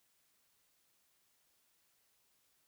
silence, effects white hiss -75 dBFS RMS until 2.67 s

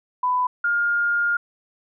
sine tone pair in turn, 998 / 1413.5 Hz, B5 / F6, +18 / +20 cents, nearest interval tritone, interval 602 cents, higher second, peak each -18 dBFS, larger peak neither, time 0.23-0.47 / 0.64-1.37 s, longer second, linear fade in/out 5 ms, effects none

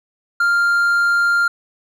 triangle tone, 1396.9 Hz, F6, in tune, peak -11 dBFS, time 0.4-1.48 s, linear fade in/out 5 ms, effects none

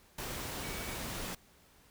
sine tone in noise, 2262 Hz, C#7, 34 cents sharp, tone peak -48 dBFS, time 0.63-0.95 s, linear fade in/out 5 ms, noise pink, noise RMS -40 dBFS, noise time 0.18-1.35 s, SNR -11 dB, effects pink hiss -63 dBFS RMS until 1.9 s

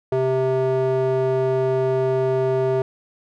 square tone with band-pass filter, 130.81 Hz, C3, in tune, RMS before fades -20 dBFS, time 0.12-2.82 s, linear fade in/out 2 ms, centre 490 Hz, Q 3, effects none

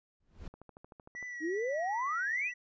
brown noise with exponential growth, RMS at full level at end -39 dBFS, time 0.2-0.48 s, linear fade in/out 5 ms, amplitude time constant 59 ms
click train, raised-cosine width 1 ms, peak -37 dBFS, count 10, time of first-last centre 0.54-1.227 s, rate 13.1 Hz
triangle tone with vibrato, 1942 Hz, B6, 30 cents flat, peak -38 dBFS, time 1.15-2.54 s, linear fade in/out 10 ms, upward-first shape triangle, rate 2.5 Hz, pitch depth 47 cents each way
sine exponential sweep, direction up, 297.1 to 2730 Hz, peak -31 dBFS, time 1.4-2.52 s, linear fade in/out 50 ms
effects resampled to 16000 Hz

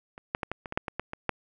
clicks, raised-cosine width 0.5 ms, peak -28 / -11 / -15 / -16 / -22 / -20 / -9 / -17 / -15 / -20 / -10 dBFS, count 11, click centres 0.179 / 0.349 / 0.432 / 0.516 / 0.658 / 0.724 / 0.775 / 0.882 / 0.996 / 1.134 / 1.293 s, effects none

